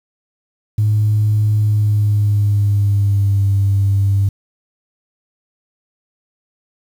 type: tone with pitch glide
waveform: sine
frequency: 106.2 to 99.09 Hz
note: G#2 to G2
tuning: +39 to +19 cents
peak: -10 dBFS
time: 0.78-4.29 s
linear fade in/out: 5 ms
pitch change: -120 cents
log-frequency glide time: 1.57-3.46 s
effects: tanh soft clip ceiling -7 dBFS + 7-bit